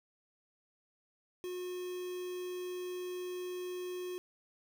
triangle tone with quantisation, 362 Hz, F#4, 38 cents flat, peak -36 dBFS, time 1.44-4.18 s, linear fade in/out 0 ms, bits 8, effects none

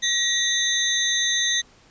sine tone cluster, 1909 / 3593 / 3908 / 6260 Hz, A#6 / A7 / B7 / G8, +41 / +36 / -19 / -3 cents, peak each -25 dBFS, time 0.02-1.62 s, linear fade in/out 20 ms, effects pink hiss -54 dBFS RMS until 1.9 s + resampled to 16000 Hz

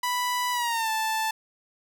sawtooth tone with pitch glide, 987.8 to 880 Hz, B5 to A5, 0 to 0 cents, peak -21 dBFS, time 0.03-1.31 s, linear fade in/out 5 ms, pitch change -200 cents, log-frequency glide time 0.52-0.9 s, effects none

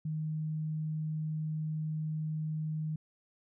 sine tone, 155.56 Hz, D#3, in tune, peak -32 dBFS, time 0.05-2.96 s, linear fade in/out 5 ms, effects none

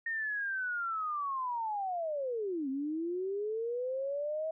sine linear two-way sweep, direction down then up, 1850 to 261.6 to 644 Hz, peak -32 dBFS, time 0.06-4.51 s, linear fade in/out 5 ms, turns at 2.69 s, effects none

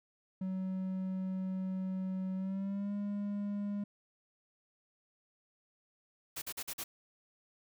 triangle tone with pitch glide, 187.9 to 203.7 Hz, F#3 to G#3, +27 to -33 cents, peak -32 dBFS, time 0.41-3.84 s, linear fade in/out 5 ms, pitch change +140 cents, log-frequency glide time 2.35-2.93 s
white noise bursts, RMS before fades -40 dBFS, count 5, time 6.36-6.84 s, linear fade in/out 10 ms, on 60 ms, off 45 ms
effects none

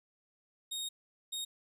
sawtooth tone bursts at uneven times, 3729 Hz, A#7, in tune, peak -33 dBFS, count 2, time 0.71-0.89 / 1.32-1.45 s, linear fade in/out 10 ms, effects resampled to 32000 Hz + 12-bit

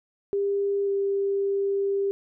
sine tone pair in turn, 400 / 396.3 Hz, G4 / G4, +35 / +19 cents, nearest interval unison, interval 16 cents, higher first, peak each -22 dBFS, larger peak neither, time 0.33-0.87 / 0.87-2.11 s, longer second, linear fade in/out 0 ms, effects none

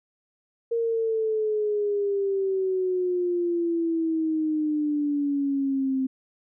sine exponential sweep, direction down, 466.2 to 261.6 Hz, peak -22 dBFS, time 0.71-6.07 s, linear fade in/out 10 ms, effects none

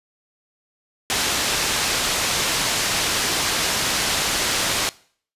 white low-pass noise, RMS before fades -22 dBFS, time 1.1-4.89 s, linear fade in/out 0 ms, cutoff 6400 Hz, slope 12 dB/octave, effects noise-tail reverb RT60 0.5 s tail -21 dB re dry + resampled to 32000 Hz

